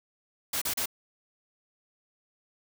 white noise bursts, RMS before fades -30 dBFS, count 3, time 0.53-0.858 s, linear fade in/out 5 ms, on 86 ms, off 35 ms, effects none

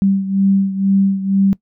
sine beating tone pair, 194.7 / 196.8 Hz, G3 / G3, -12 / +7 cents, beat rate 2.1 Hz, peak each -13 / -18 dBFS, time 0.02-1.53 s, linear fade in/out 0 ms, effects noise-tail reverb RT60 0.1 s tail -21 dB re dry

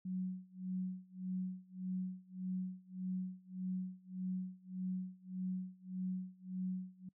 sine tone with tremolo, 185 Hz, F#3, in tune, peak -35 dBFS, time 0.05-7.09 s, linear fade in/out 5 ms, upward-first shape sine, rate 1.7 Hz, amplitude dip 95%, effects noise-tail reverb RT60 0.1 s tail -24 dB re dry

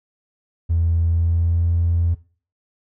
triangle tone with pitch glide, 83.4 to 84.96 Hz, E2 to F2, +21 to -47 cents, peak -12 dBFS, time 0.69-2.15 s, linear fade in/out 20 ms, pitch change +32 cents, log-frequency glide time 1.06-1.68 s, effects noise-tail reverb RT60 0.4 s tail -21 dB re dry + tanh soft clip ceiling -12 dBFS

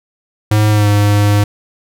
square tone with pitch glide, 106.4 to 102.95 Hz, G#2 to G#2, +42 to -15 cents, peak -9 dBFS, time 0.51-1.44 s, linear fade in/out 5 ms, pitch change -57 cents, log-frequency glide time 0.7-0.88 s, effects none

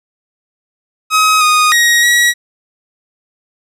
sawtooth tone with pitch steps, 1269 / 1238 / 1889 / 1917 Hz, D#6 / D#6 / A#6 / A#6, +34 / -9 / +22 / +48 cents, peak -4 dBFS, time 1.1-2.34 s, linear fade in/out 50 ms, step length 310 ms, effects low-pass 12000 Hz 12 dB/octave

